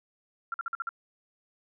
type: tone bursts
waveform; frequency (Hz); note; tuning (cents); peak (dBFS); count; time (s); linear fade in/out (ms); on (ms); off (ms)
sine; 1370; F6; -34; -29; 6; 0.52-0.891; 2; 21; 49
effects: none